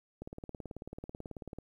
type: click train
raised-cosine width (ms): 2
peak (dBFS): -29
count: 26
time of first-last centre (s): 0.22-1.586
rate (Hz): 18.3
effects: 11-bit